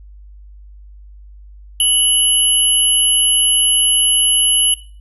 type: tone pair together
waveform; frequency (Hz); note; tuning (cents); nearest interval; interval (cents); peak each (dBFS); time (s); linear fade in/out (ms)
sine; 2960 / 11175; F#7 / F9; 0 / 0; octave + major seventh; 2300; -13; 1.8-4.74; 2
effects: noise-tail reverb RT60 0.4 s tail -18 dB re dry + added 50 Hz sine -36 dBFS peak until 5 s

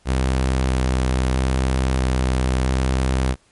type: tone with vibrato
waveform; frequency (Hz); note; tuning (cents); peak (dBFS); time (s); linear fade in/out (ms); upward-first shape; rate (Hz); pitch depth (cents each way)
sawtooth; 64.5; C2; -24; -13; 0.05-3.36; 50; square; 0.77; 13
effects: pink hiss -58 dBFS RMS until 3.51 s + MP3 48 kbps

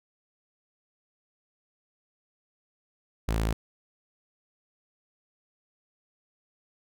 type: tone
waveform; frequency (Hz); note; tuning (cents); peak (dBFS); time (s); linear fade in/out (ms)
sawtooth; 55; A1; 0; -21; 3.28-3.53; 5
effects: none

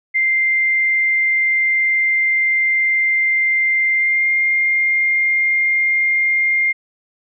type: tone with pitch glide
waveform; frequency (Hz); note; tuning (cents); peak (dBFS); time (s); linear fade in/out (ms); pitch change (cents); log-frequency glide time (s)
sine; 2093 to 2114; C7 to C7; 0 to +17; -13; 0.14-6.73; 20; +17; 3.95-4.27
effects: none

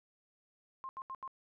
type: tone bursts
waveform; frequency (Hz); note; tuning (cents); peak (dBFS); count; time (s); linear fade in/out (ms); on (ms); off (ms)
sine; 1060; C6; +22; -40; 4; 0.84-1.277; 0; 50; 79
effects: none

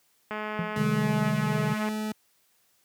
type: click train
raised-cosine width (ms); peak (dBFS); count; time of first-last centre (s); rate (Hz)
0.5; -19; 337; 0.31-1.887; 213
type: tone with exponential decay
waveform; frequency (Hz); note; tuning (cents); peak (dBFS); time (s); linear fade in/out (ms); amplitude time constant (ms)
triangle; 173.3; F3; -13; -22; 0.59-0.8; 0; 45
type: tone with pitch glide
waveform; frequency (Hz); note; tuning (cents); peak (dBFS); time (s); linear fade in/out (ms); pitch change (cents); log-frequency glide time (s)
40% pulse; 213.4 to 214.9; G#3 to A3; +47 to -41; -28; 0.76-2.12; 2; +12; 1.11-1.96
type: chord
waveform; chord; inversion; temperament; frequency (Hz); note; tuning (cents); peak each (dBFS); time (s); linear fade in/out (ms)
triangle; C minor; none; equal with one note detuned; 130.81 / 155.03 / 196; C3 / Eb3 / G3; 0 / -6 / 0; -29 / -26 / -30; 0.77-1.74; 5
effects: white hiss -67 dBFS RMS until 2.84 s + high-pass 80 Hz 12 dB/octave

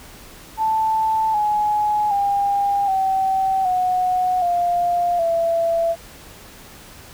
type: tone with pitch steps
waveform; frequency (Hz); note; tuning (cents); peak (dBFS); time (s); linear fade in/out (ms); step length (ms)
sine; 880 / 840.7 / 803.2 / 767.4 / 733.2 / 700.5 / 669.2; A5 / G#5 / G5 / G5 / F#5 / F5 / E5; 0 / +21 / +42 / -37 / -16 / +5 / +26; -16; 0.57-5.96; 50; 770
effects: pink hiss -42 dBFS RMS until 7.13 s

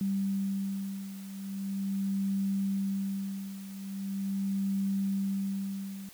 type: beating tone pair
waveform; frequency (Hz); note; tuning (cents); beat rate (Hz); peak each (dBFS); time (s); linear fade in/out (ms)
sine; 195.6 / 196.01; G3 / G3; -4 / 0; 0.41; -31 / -35; 0.01-6.09; 2
effects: white hiss -53 dBFS RMS until 6.13 s

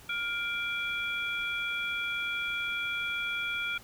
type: tone cluster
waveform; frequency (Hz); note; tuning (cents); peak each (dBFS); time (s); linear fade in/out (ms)
sine; 1407 / 2355 / 3341; F6 / D7 / G#7; +12 / +4 / +10; -34 / -33 / -38; 0.09-3.78; 5
effects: pink hiss -53 dBFS RMS until 3.83 s

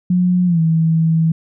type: tone with pitch glide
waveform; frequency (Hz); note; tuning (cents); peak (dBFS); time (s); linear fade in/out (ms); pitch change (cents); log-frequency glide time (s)
sine; 180 to 162.23; F#3 to E3; -47 to -27; -11; 0.1-1.32; 5; -180; 0.46-0.6
effects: none

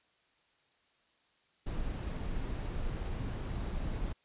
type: noise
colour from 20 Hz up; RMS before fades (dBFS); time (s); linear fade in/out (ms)
brown; -36; 1.66-4.13; 10
effects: white hiss -71 dBFS RMS until 4.24 s + resampled to 8000 Hz

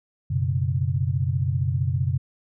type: chord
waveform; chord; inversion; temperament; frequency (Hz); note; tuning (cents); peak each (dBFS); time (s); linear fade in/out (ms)
sine; F# suspended fourth; none; equal; 92.5 / 123.47 / 138.59; F#2 / B2 / C#3; 0 / 0 / 0; -25; 0.3-2.18; 10
effects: none

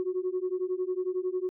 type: beating tone pair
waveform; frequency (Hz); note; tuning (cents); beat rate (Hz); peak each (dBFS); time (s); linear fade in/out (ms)
sine; 362.2 / 373.2; F#4 / F#4; -37 / +15; 11; -30; 0-1.49; 0
effects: tanh soft clip ceiling -22 dBFS

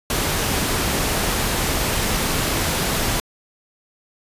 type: noise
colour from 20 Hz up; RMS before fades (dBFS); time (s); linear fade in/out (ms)
pink; -21; 0.1-3.2; 2
effects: resampled to 32000 Hz

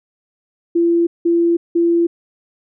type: tone bursts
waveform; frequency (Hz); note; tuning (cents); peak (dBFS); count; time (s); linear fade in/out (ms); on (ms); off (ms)
sine; 339.7; F4; -48; -11; 3; 0.75-2.07; 10; 320; 180
effects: none

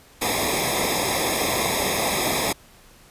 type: noise with comb filter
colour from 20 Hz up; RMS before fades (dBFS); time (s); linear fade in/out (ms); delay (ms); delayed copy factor
pink; -23; 0.21-2.53; 10; 0.68; -0.95
effects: pink hiss -51 dBFS RMS until 3.1 s + resampled to 32000 Hz

